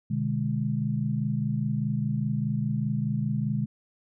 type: chord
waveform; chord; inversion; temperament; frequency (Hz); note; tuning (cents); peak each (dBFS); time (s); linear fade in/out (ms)
sine; G# diminished; first; just; 124.59 / 149.51 / 207.7; B2 / D3 / G#3; +16 / +31 / 0; -29 / -29 / -29; 0.1-3.66; 10
effects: none